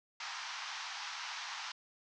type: band-pass noise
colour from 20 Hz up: pink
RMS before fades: -43 dBFS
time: 0.2-1.72 s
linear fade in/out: 5 ms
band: 830 to 6200 Hz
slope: 48 dB/octave
effects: none